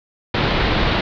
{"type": "low-pass noise", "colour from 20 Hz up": "pink", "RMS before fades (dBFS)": -18, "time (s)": [0.34, 1.01], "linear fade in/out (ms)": 5, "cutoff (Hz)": 4300, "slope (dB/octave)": 48, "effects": []}